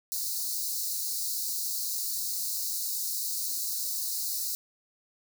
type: high-pass noise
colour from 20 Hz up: white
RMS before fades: -32 dBFS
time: 0.12-4.55 s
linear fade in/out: 0 ms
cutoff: 4000 Hz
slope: 96 dB/octave
effects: none